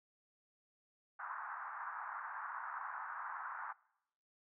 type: band-pass noise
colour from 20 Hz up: pink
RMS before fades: -45 dBFS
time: 1.19-3.73 s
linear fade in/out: 10 ms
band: 880 to 1600 Hz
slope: 48 dB/octave
effects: noise-tail reverb RT60 0.8 s tail -23 dB re dry